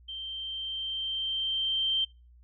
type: tone with level ramp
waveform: sine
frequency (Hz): 3136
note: G7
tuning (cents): 0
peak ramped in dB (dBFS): -36 to -24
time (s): 0.08-2.05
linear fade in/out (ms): 10
effects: noise-tail reverb RT60 0.3 s tail -26 dB re dry + added 60 Hz sine -53 dBFS peak until 2.43 s